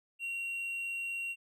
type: tone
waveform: triangle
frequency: 2748 Hz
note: F7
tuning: 29 cents flat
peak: -33 dBFS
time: 0.19-1.36 s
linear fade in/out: 50 ms
effects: none